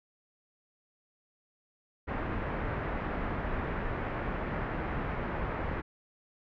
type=low-pass noise; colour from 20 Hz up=pink; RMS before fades=-34 dBFS; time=2.07-5.82 s; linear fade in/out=20 ms; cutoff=2000 Hz; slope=24 dB/octave; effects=none